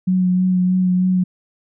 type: tone with vibrato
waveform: sine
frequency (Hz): 183.3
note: F#3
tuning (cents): -16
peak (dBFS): -13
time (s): 0.07-1.24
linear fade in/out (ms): 10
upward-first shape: sine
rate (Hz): 3.2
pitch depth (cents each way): 18
effects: none